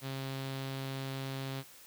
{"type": "tone with low-pass filter", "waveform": "sawtooth", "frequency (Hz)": 134.6, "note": "C3", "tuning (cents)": 49, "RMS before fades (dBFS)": -39, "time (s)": [0.01, 1.64], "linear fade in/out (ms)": 50, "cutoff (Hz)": 4000, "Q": 2.5, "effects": ["white hiss -55 dBFS RMS until 1.86 s"]}